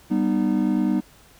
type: chord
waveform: triangle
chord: G augmented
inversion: none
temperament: just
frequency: 196 / 245 / 306.2 Hz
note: G3 / B3 / D#4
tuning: 0 / -14 / -28 cents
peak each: -21 dBFS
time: 0.1-1.01 s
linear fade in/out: 20 ms
effects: pink hiss -52 dBFS RMS until 1.39 s